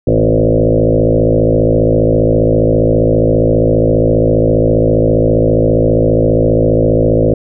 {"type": "tone with frequency modulation", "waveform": "sine", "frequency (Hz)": 311.1, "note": "D#4", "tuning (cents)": 0, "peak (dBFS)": -7, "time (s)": [0.07, 7.34], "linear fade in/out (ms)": 5, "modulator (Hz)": 54.9, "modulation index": 4.8, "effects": []}